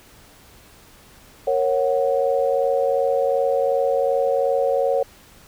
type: chord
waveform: sine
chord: F# major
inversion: first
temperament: equal with one note detuned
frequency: 466.2 / 548.9 / 740 Hz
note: A#4 / C#5 / F#5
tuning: 0 / -17 / 0 cents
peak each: -22 / -19 / -25 dBFS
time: 1.47-5.03 s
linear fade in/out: 5 ms
effects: pink hiss -49 dBFS RMS until 5.47 s